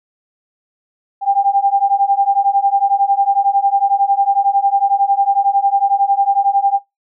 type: beating tone pair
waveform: sine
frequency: 789 / 800 Hz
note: G5 / G5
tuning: +11 / +35 cents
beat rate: 11 Hz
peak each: -14 dBFS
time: 1.21-6.8 s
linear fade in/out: 50 ms
effects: noise-tail reverb RT60 0.2 s tail -20 dB re dry